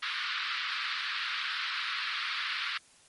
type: band-pass noise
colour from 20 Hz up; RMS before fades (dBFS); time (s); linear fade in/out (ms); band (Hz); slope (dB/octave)
pink; -34; 0.02-2.78; 10; 1200 to 4500; 48
effects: white hiss -60 dBFS RMS until 3.08 s + MP3 48 kbps